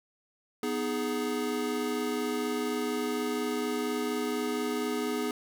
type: chord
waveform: square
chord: G# minor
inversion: first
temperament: equal with one note detuned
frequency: 246.9 / 311.1 / 417.7 Hz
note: B3 / D#4 / G#4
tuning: 0 / 0 / +10 cents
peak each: -34 / -36 / -33 dBFS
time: 0.63-5.31 s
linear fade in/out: 2 ms
effects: none